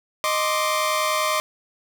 sawtooth tone cluster, 620 / 1050 / 1170 Hz, D#5 / C6 / D6, -6 / +6 / -7 cents, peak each -21 dBFS, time 0.24-1.4 s, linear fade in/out 0 ms, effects none

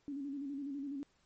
sine tone with vibrato, 279.9 Hz, C#4, 17 cents sharp, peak -38 dBFS, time 0.08-1.03 s, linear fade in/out 0 ms, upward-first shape square, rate 12 Hz, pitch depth 55 cents each way, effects pink hiss -73 dBFS RMS until 1.25 s + MP3 32 kbps

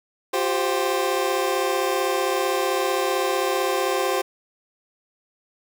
25% pulse chord, F suspended second, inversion none, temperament equal with one note detuned, 356.4 / 392 / 523.3 Hz, F4 / G4 / C5, +35 / 0 / 0 cents, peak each -23 / -21 / -21 dBFS, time 0.33-4.22 s, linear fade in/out 10 ms, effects 9-bit

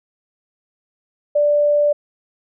sine tone, 587.3 Hz, D5, in tune, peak -12 dBFS, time 1.35-1.93 s, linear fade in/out 10 ms, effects none

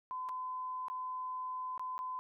sine tone with dropouts, 1018 Hz, C6, 48 cents flat, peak -37 dBFS, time 0.11-2.19 s, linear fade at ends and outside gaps 0 ms, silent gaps 0.288-0.292 / 0.883-0.9 / 1.778-1.795 / 1.98-1.99 s, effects none

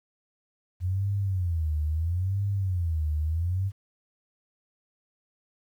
sine tone with vibrato, 87.31 Hz, F2, in tune, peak -24 dBFS, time 0.8-3.72 s, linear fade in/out 50 ms, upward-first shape sine, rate 0.75 Hz, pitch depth 240 cents each way, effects 10-bit

